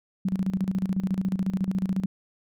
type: tone with tremolo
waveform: sine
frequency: 189.7 Hz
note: F#3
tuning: 43 cents sharp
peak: -21 dBFS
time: 0.25-2.06 s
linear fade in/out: 5 ms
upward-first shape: square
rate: 14 Hz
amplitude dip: 75%
effects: none